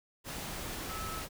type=tone in noise; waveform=sine; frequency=1300 Hz; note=E6; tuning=24 cents flat; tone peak=-41 dBFS; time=0.87-1.24 s; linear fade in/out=50 ms; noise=pink; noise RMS=-40 dBFS; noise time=0.24-1.29 s; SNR=-4 dB; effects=none